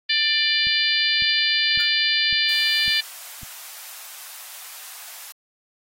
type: harmonic tone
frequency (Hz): 592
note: D5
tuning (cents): +14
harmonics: 3 / 4 / 5 / 6 / 7 / 8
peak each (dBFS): -25 / -25 / -25 / -25 / -25 / -25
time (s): 0.09-3.01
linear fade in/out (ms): 10
type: click train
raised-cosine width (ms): 5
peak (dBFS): -27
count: 6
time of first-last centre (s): 0.67-3.432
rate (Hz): 1.81
type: tone with exponential decay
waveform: square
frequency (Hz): 1421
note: F6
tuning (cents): +30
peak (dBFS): -32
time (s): 1.8-1.96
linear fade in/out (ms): 0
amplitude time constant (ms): 34
type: high-pass noise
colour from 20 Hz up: white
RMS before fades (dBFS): -39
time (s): 2.49-5.32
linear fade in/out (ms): 0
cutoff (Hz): 690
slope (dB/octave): 24
effects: AAC 48 kbps